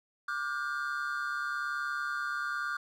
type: tone cluster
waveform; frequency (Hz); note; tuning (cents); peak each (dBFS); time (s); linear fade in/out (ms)
triangle; 1180 / 1429 / 1570; D6 / F6 / G6; +8 / +39 / +2; -35 / -33 / -36; 0.28-2.77; 5
effects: none